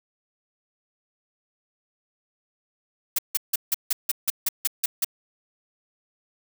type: noise bursts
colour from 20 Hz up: blue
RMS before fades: -22 dBFS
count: 11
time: 3.16-5.046 s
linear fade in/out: 5 ms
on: 26 ms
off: 160 ms
effects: none